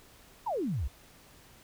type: exponential sweep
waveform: sine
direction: down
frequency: 1019 to 54.9 Hz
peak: -29 dBFS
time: 0.46-0.88 s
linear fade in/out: 10 ms
effects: pink hiss -57 dBFS RMS until 1.63 s